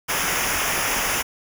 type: noise with comb filter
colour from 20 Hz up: pink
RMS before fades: -23 dBFS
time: 0.08-1.23 s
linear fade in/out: 20 ms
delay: 0.24 ms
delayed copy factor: -0.75
effects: none